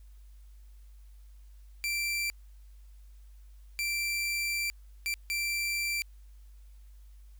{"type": "tone bursts at uneven times", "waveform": "sawtooth", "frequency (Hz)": 2349, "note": "D7", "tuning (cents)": 0, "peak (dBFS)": -26, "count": 4, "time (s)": [[1.84, 2.3], [3.79, 4.7], [5.06, 5.14], [5.3, 6.02]], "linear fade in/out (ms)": 0, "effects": ["added 50 Hz sine -49 dBFS peak until 7.39 s", "white hiss -70 dBFS RMS until 7.39 s"]}